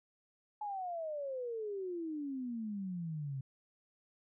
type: exponential sweep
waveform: sine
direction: down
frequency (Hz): 855 to 130.81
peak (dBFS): -37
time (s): 0.61-3.41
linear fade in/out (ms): 5
effects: none